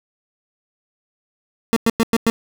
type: tone bursts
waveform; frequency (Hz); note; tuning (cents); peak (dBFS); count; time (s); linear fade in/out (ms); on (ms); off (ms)
30% pulse; 227.9; A#3; -39; -10; 5; 1.73-2.3; 0; 34; 100
effects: none